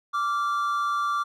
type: tone pair together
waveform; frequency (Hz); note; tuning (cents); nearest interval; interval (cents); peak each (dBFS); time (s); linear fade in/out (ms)
triangle; 1168 / 1385.5; D6 / F6; -10 / -14; minor third; 296; -22 / -29; 0.13-1.24; 20
effects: none